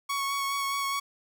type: tone with vibrato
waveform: sawtooth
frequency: 1111 Hz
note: C#6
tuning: 4 cents sharp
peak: -24 dBFS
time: 0.09-1 s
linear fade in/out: 10 ms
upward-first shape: sine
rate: 4.8 Hz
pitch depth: 16 cents each way
effects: none